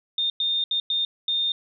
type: tone bursts at uneven times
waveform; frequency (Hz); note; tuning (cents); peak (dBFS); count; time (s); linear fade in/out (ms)
sine; 3641; A#7; -41; -21; 5; 0.18-0.3 / 0.4-0.64 / 0.71-0.8 / 0.9-1.05 / 1.28-1.52; 2
effects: none